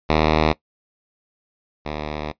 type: tone pair in turn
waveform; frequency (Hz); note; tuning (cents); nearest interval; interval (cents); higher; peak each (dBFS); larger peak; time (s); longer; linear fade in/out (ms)
5% pulse; 77.78 / 75.65; D#2 / D#2; 0 / -48; unison; 48; first; -4 / -15; first; 0.09-0.53 / 1.85-2.32; second; 10
effects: noise-tail reverb RT60 0.1 s tail -19 dB re dry + resampled to 11025 Hz